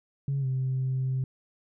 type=tone with pitch glide; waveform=sine; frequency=138.59 to 130.81 Hz; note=C#3 to C3; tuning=0 to 0 cents; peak=-24 dBFS; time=0.28-1.24 s; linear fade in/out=2 ms; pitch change=-100 cents; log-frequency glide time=0.4-0.46 s; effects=tanh soft clip ceiling -22 dBFS